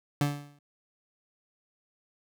30% pulse tone with exponential decay, 144.5 Hz, D3, 28 cents flat, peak -19 dBFS, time 0.21-0.59 s, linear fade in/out 2 ms, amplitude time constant 81 ms, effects none

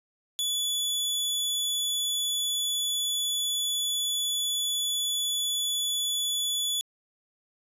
sawtooth tone, 3434 Hz, A7, 43 cents flat, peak -23 dBFS, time 0.39-6.81 s, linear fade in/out 0 ms, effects resampled to 32000 Hz

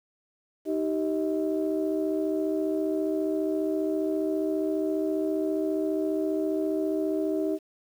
sine tone cluster, 313 / 387.8 / 633 Hz, D#4 / G4 / D#5, +10 / -19 / +30 cents, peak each -27 / -28 / -32 dBFS, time 0.65-7.59 s, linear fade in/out 50 ms, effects tanh soft clip ceiling -16 dBFS + 9-bit

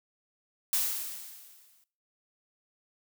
blue noise with exponential decay, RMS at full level -26 dBFS, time 0.73-1.84 s, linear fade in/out 1 ms, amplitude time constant 240 ms, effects noise-tail reverb RT60 0.4 s tail -19 dB re dry

